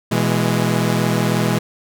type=chord; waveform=sawtooth; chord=E major; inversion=second; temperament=equal with one note detuned; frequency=121.84 / 164.81 / 207.7 Hz; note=B2 / E3 / G#3; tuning=-23 / 0 / 0 cents; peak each=-16 dBFS; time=0.11-1.59 s; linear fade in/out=10 ms; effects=none